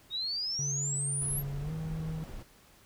sine exponential sweep, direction up, 3702 to 11840 Hz, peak -31 dBFS, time 0.1-1.43 s, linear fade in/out 50 ms
triangle tone with pitch glide, 140.1 to 159.08 Hz, C#3 to D#3, +19 to +39 cents, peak -32 dBFS, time 0.59-2.24 s, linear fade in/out 0 ms, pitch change +220 cents, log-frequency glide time 1.6-1.72 s
brown noise, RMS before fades -42 dBFS, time 1.21-2.43 s, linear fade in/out 10 ms
effects pink hiss -60 dBFS RMS until 2.85 s

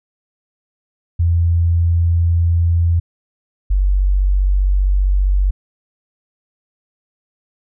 sine tone pair in turn, 84.8 / 47.59 Hz, E2 / F#1, +50 / +49 cents, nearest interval minor seventh, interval 1001 cents, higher first, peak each -11 dBFS, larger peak neither, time 1.19-3 / 3.7-5.51 s, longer neither, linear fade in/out 10 ms, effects none

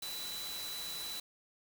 sine tone in noise, 3967 Hz, B7, 7 cents sharp, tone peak -41 dBFS, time 0.02-1.2 s, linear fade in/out 5 ms, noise white, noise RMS -44 dBFS, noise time 0.02-1.2 s, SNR 0 dB, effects none

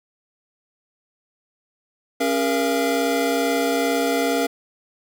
square tone cluster, 274.8 / 409.2 / 471.5 / 683 Hz, C#4 / G#4 / A#4 / F5, -15 / -26 / +20 / -39 cents, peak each -24 / -30 / -24 / -25 dBFS, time 2.2-4.47 s, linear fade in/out 10 ms, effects none

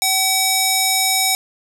square tone with band-pass filter, 760 Hz, F#5, 46 cents sharp, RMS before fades -17 dBFS, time 0.02-1.35 s, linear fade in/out 0 ms, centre 8700 Hz, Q 0.73, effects none

